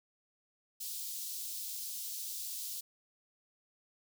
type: high-pass noise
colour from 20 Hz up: white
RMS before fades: -41 dBFS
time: 0.8-2.81 s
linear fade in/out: 10 ms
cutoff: 3800 Hz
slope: 24 dB/octave
effects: none